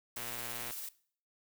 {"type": "noise with tremolo", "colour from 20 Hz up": "blue", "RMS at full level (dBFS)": -41, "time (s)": [0.16, 0.89], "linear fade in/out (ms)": 5, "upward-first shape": "sine", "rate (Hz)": 18, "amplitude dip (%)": 25}
{"type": "click train", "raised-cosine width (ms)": 0.3, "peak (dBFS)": -27, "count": 65, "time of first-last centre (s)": [0.17, 0.708], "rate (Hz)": 119}
{"effects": ["noise-tail reverb RT60 0.5 s tail -19 dB re dry"]}